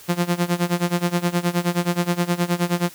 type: tone with tremolo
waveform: sawtooth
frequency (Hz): 174.61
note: F3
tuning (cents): 0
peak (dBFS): -12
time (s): 0.08-2.9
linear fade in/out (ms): 20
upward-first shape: sine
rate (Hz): 9.5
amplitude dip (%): 90
effects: white hiss -44 dBFS RMS until 2.94 s